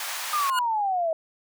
pink high-pass noise, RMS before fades -32 dBFS, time 0-0.5 s, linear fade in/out 2 ms, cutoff 830 Hz, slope 24 dB/octave
sine exponential sweep, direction down, 1236 to 632 Hz, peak -22 dBFS, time 0.33-1.13 s, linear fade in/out 2 ms
25% pulse tone with exponential growth, 1438 Hz, F#6, 50 cents flat, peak -18 dBFS, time 0.42-0.59 s, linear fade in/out 2 ms, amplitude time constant 35 ms
effects none

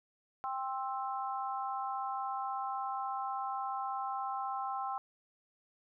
harmonic tone, 263.6 Hz, C4, 13 cents sharp, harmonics 3 / 4 / 5, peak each -37 / -39 / -41 dBFS, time 0.44-4.98 s, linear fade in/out 0 ms, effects none

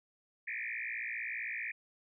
sine tone with frequency modulation, 2105 Hz, C7, 10 cents sharp, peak -36 dBFS, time 0.47-1.72 s, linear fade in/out 10 ms, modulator 57.8 Hz, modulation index 5.8, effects none

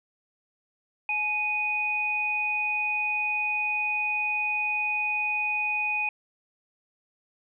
sine tone pair together, 849 / 2485 Hz, G#5 / D#7, +38 / -3 cents, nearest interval octave + perfect fifth, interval 1859 cents, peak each -33 / -25 dBFS, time 1.09-6.09 s, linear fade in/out 2 ms, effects none

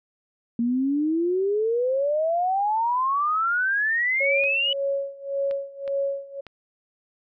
sine exponential sweep, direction up, 230.3 to 2976 Hz, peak -20 dBFS, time 0.59-4.73 s, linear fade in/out 2 ms
sine tone with tremolo, 554.4 Hz, C#5, in tune, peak -21 dBFS, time 4.2-6.41 s, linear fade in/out 10 ms, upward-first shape sine, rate 1.8 Hz, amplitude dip 90%
clicks, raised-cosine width 0.3 ms, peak -25 dBFS, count 4, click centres 4.438 / 5.511 / 5.878 / 6.467 s
effects none

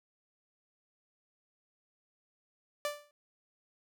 sawtooth tone with exponential decay, 587.3 Hz, D5, in tune, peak -26 dBFS, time 2.85-3.11 s, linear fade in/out 1 ms, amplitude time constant 55 ms, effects none

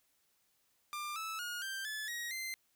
sawtooth tone with pitch steps, 1193 / 1308.5 / 1435.2 / 1574.2 / 1726.6 / 1893.8 / 2077 Hz, D6 / E6 / F6 / G6 / A6 / A#6 / C7, +27 / -13 / +47 / +7 / -33 / +27 / -13 cents, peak -35 dBFS, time 0.93-2.54 s, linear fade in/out 0 ms, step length 230 ms, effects white hiss -75 dBFS RMS until 2.75 s

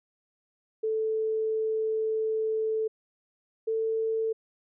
sine tone pair in turn, 439.2 / 445.3 Hz, A4 / A4, -3 / +21 cents, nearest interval unison, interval 24 cents, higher second, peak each -25 dBFS, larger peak neither, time 0.83-2.88 / 3.67-4.33 s, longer first, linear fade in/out 10 ms, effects none

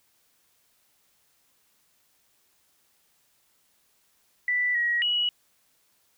sine tone with pitch steps, 1975 / 1904 / 2923 Hz, B6 / A#6 / F#7, 0 / +36 / -22 cents, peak -22 dBFS, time 4.48-5.29 s, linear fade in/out 2 ms, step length 270 ms, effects white hiss -67 dBFS RMS until 6.17 s

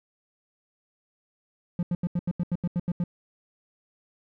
triangle tone bursts, 174.61 Hz, F3, in tune, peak -21 dBFS, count 11, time 1.79-3.039 s, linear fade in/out 2 ms, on 39 ms, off 82 ms, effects none

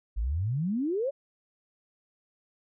sine exponential sweep, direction up, 48.34 to 585 Hz, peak -26 dBFS, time 0.16-1.11 s, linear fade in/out 20 ms, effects none

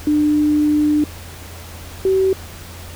sine tone pair in turn, 299 / 381.3 Hz, D4 / G4, +31 / -48 cents, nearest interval major third, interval 421 cents, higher second, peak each -12 dBFS, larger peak neither, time 0.07-1.04 / 2.05-2.33 s, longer first, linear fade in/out 2 ms, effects added 85 Hz sine -35 dBFS peak until 2.95 s + pink hiss -37 dBFS RMS until 2.95 s

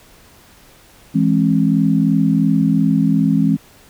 sine chord, E augmented, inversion none, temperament equal with one note detuned, 164.81 / 207.7 / 268.1 Hz, E3 / G#3 / B#3, 0 / 0 / +42 cents, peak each -16 dBFS, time 1.14-3.57 s, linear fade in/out 20 ms, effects pink hiss -47 dBFS RMS until 3.89 s

